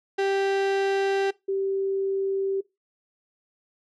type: tone pair in turn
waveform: 35% pulse / sine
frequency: 392 / 389.3 Hz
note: G4 / G4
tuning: 0 / -12 cents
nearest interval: unison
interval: 12 cents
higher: first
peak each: -20 / -23 dBFS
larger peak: first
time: 0.18-1.31 / 1.48-2.61 s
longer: neither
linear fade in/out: 10 ms
effects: noise-tail reverb RT60 0.2 s tail -20 dB re dry + low-pass 4000 Hz 12 dB/octave